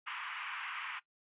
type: band-pass noise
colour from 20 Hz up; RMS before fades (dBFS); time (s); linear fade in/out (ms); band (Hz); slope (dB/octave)
pink; -42; 0.06-1; 20; 990 to 3000; 48
effects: noise-tail reverb RT60 0.1 s tail -18 dB re dry + resampled to 8000 Hz